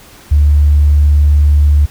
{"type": "tone", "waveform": "sine", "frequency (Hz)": 73.4, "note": "D2", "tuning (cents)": 0, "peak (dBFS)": -4, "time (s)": [0.31, 1.86], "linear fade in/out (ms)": 10, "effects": ["tanh soft clip ceiling 0 dBFS", "pink hiss -39 dBFS RMS until 1.9 s"]}